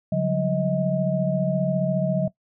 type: tone cluster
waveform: sine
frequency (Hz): 142.2 / 181.1 / 195.7 / 632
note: C#3 / F#3 / G3 / D#5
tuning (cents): +45 / -37 / -3 / +27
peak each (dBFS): -25 / -23 / -32 / -25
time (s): 0.12-2.28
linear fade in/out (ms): 5
effects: noise-tail reverb RT60 0.1 s tail -18 dB re dry